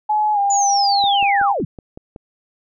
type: tone with pitch glide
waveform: sine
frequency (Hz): 849 to 801.3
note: G#5 to G5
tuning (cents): +38 to +38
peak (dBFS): -14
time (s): 0.09-1.53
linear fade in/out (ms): 10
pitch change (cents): -100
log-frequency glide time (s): 0.33-0.39
type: linear sweep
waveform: sine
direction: down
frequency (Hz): 7070 to 103.83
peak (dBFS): -18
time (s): 0.5-1.65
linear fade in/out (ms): 5
type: click train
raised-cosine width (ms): 2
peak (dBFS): -21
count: 7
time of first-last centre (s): 1.04-2.161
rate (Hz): 5.35
effects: none